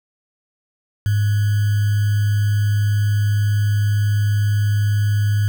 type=tone with sample-and-hold; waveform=sine; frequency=103.5 Hz; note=G#2; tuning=5 cents flat; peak=-14 dBFS; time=1.06-5.48 s; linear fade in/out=0 ms; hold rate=1575 Hz; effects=none